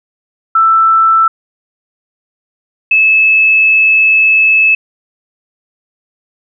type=tone pair in turn; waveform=sine; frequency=1327 / 2604 Hz; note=E6 / E7; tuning=+11 / -22 cents; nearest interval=octave; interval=1167 cents; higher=second; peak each=-5 dBFS; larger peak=neither; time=0.55-1.28 / 2.91-4.75 s; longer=second; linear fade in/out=5 ms; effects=none